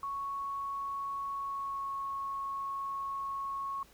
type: tone with pitch glide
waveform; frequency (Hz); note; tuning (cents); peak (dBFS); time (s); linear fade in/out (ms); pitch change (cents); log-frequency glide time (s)
sine; 1108.7 to 1099.8; C#6 to C#6; 0 to -14; -34; 0.03-3.83; 2; -14; 1.34-1.94
effects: added 50 Hz sine -66 dBFS peak until 3.93 s + pink hiss -61 dBFS RMS until 3.93 s